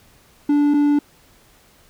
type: tone pair in turn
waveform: triangle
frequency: 291 / 291 Hz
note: D4 / D4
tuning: -16 / -16 cents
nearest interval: unison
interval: 0 cents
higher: neither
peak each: -11 dBFS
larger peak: neither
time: 0.49-0.74 / 0.74-0.99 s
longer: neither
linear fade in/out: 5 ms
effects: pink hiss -53 dBFS RMS until 1.89 s